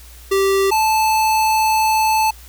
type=tone pair in turn; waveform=square; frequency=390.2 / 874.3 Hz; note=G4 / A5; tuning=-8 / -11 cents; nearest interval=octave + major second; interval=1397 cents; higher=second; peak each=-14 dBFS; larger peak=neither; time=0.31-0.71 / 0.71-2.31 s; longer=second; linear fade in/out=10 ms; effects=added 60 Hz sine -39 dBFS peak until 2.48 s + white hiss -44 dBFS RMS until 2.48 s